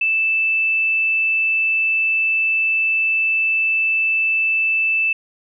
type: tone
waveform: sine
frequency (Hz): 2640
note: E7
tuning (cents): +2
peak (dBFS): -15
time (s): 0.01-5.13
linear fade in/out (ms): 5
effects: none